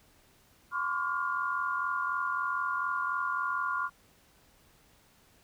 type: tone cluster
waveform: sine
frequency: 1030 / 1113 / 1157 / 1413 Hz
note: C6 / C#6 / D6 / F6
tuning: -28 / +7 / -26 / +20 cents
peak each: -35 / -35 / -38 / -32 dBFS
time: 0.71-3.9 s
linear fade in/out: 50 ms
effects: pink hiss -63 dBFS RMS until 5.43 s